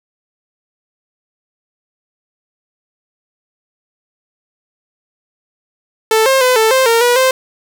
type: tone with pitch steps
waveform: sawtooth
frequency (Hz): 441 / 533 / 506 / 442.2 / 524 / 460.5 / 485.2 / 521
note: A4 / C5 / B4 / A4 / C5 / A#4 / B4 / C5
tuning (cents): +4 / +32 / +42 / +9 / +2 / -21 / -31 / -7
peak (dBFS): -5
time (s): 6.11-7.31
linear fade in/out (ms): 2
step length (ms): 150
effects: none